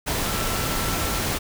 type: tone in noise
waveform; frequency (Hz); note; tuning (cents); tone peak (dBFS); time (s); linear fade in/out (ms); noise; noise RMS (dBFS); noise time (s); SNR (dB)
sine; 1340; E6; +28; -34; 0.27-1.21; 20; pink; -25; 0.06-1.39; -12
effects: none

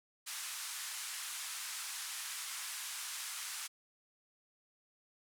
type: band-pass noise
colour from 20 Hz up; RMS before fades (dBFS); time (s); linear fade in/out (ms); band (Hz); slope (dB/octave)
white; -43; 0.26-3.68; 20; 1000 to 11000; 24
effects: none

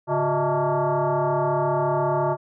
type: tone with frequency modulation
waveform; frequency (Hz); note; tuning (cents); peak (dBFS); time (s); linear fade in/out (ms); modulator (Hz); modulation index
sine; 143.2; D3; -43; -19; 0.07-2.37; 50; 252; 3.7
effects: none

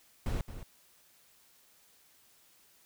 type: noise with echo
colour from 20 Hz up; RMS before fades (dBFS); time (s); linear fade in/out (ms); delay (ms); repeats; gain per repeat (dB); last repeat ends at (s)
brown; -32; 0.26-0.41; 2; 220; 1; -11; 0.63
effects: white hiss -64 dBFS RMS until 2.85 s

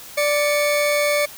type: tone pair together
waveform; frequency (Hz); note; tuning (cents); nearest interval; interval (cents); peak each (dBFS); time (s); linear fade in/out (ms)
40% pulse; 586.7 / 2217; D5 / C#7; -2 / 0; octave + major seventh; 2302; -17 / -22; 0.17-1.26; 10
effects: white hiss -39 dBFS RMS until 1.37 s

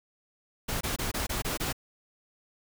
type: noise bursts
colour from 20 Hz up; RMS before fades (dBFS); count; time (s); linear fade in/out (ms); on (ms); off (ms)
pink; -31; 7; 0.68-1.728; 10; 130; 23
effects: none

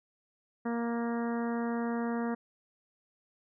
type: harmonic tone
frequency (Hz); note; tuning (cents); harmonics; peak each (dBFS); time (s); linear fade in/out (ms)
234.2; A#3; +8; 1 / 2 / 3 / 4 / 5 / 6 / 7 / 8; -31 / -37 / -41 / -43 / -45 / -47 / -48 / -49; 0.65-2.35; 10
effects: none

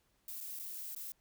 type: noise with dropouts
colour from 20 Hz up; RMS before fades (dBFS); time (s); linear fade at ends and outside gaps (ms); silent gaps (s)
violet; -44; 0.28-1.12; 2; 0.405-0.409 / 0.592-0.596 / 0.95-0.962
effects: pink hiss -75 dBFS RMS until 1.2 s

